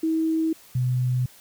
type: tone pair in turn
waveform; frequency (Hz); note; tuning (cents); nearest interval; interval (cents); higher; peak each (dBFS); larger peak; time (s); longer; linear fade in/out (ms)
sine; 321.1 / 125.86; E4 / B2; -45 / +33; octave + major third; 1622; first; -20; neither; 0.03-0.53 / 0.75-1.26; second; 5
effects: white hiss -51 dBFS RMS until 1.4 s